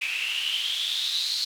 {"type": "noise with band-pass filter sweep", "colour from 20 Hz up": "white", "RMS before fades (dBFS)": -28, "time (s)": [0.01, 1.45], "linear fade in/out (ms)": 10, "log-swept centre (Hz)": [2500, 4300], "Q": 9.8, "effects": []}